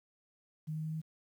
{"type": "tone with pitch steps", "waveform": "sine", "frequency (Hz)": [155.56, 156.55, 157.55, 158.55], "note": ["D#3", "D#3", "D#3", "D#3"], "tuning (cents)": [0, 11, 22, 33], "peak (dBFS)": -35, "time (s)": [0.67, 1.018], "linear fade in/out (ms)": 20, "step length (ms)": 87, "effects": ["11-bit"]}